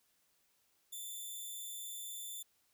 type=tone; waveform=5% pulse; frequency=3536 Hz; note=A7; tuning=8 cents sharp; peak=-35 dBFS; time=0.92-2.43 s; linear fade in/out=10 ms; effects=white hiss -75 dBFS RMS until 2.73 s